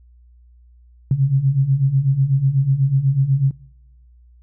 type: beating tone pair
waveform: sine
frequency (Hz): 130.81 / 138.91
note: C3 / C#3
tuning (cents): 0 / +4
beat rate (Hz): 8.1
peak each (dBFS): -19 / -15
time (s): 1.11-3.51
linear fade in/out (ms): 2
effects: noise-tail reverb RT60 1.0 s tail -24 dB re dry + added 60 Hz sine -46 dBFS peak until 4.42 s